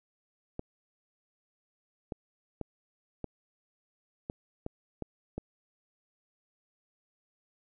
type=clicks; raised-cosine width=2 ms; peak=-22 dBFS; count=8; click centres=0.594 / 2.122 / 2.613 / 3.243 / 4.299 / 4.664 / 5.023 / 5.38 s; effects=none